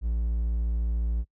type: tone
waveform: triangle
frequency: 57.1 Hz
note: A#1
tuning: 35 cents flat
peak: -22 dBFS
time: 0.01-1.25 s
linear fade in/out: 50 ms
effects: noise-tail reverb RT60 0.1 s tail -26 dB re dry